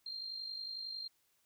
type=tone with amplitude modulation; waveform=sine; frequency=4186 Hz; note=C8; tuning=in tune; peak=-38 dBFS; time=0.06-1.08 s; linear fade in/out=5 ms; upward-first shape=sine; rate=51 Hz; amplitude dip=55%; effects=white hiss -75 dBFS RMS until 1.45 s